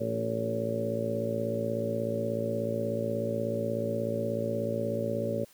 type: harmonic tone with a mistuned harmonic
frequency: 56.5 Hz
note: A1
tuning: 47 cents sharp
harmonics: 2 / 3 / 4 / 5 / 6 / 7 / 8 / 9 / 10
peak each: -36 / -43 / -35 / -42 / -43 / -38 / -36 / -44 / -32 dBFS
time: 0-5.45 s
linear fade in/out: 10 ms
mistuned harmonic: 6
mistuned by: +15 cents
effects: white hiss -59 dBFS RMS until 5.53 s